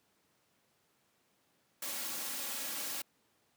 white noise with comb filter, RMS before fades -39 dBFS, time 1.82-3.02 s, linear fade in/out 5 ms, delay 3.6 ms, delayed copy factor +0.6, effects pink hiss -73 dBFS RMS until 3.56 s + high-pass 150 Hz 12 dB/octave

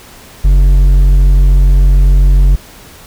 triangle tone with hard clipping, 46.46 Hz, F#1, 8 cents sharp, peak -5 dBFS, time 0.44-2.56 s, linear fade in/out 10 ms, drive 9 dB, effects pink hiss -36 dBFS RMS until 3.06 s

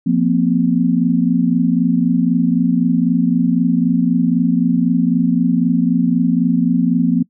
sine chord, F suspended fourth, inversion none, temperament equal with one note detuned, 174.61 / 233.1 / 257 Hz, F3 / Bb3 / C4, 0 / 0 / -31 cents, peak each -16 dBFS, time 0.06-7.23 s, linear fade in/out 10 ms, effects noise-tail reverb RT60 0.1 s tail -22 dB re dry

